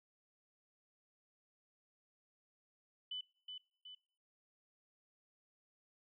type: tone with echo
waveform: sine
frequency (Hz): 3000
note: F#7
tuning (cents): +23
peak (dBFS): -40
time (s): 3.11-3.21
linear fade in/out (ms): 5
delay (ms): 370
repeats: 2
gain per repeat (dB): -5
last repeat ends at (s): 3.95
effects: noise-tail reverb RT60 0.5 s tail -23 dB re dry